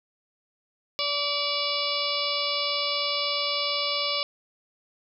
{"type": "harmonic tone", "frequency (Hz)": 577, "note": "D5", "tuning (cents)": -31, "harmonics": [1, 2, 4, 5, 6, 7, 8, 9], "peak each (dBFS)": [-33, -33, -33, -33, -33, -33, -33, -33], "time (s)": [0.99, 4.23], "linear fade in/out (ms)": 0, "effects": []}